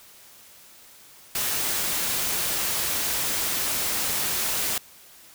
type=noise; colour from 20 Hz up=white; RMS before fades=-26 dBFS; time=1.35-4.78 s; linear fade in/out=2 ms; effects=white hiss -50 dBFS RMS until 5.34 s